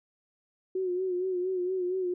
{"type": "tone with vibrato", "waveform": "sine", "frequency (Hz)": 366.9, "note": "F#4", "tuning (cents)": -15, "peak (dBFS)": -27, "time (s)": [0.75, 2.14], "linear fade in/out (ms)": 5, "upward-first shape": "sine", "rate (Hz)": 4.3, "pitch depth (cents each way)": 55, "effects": []}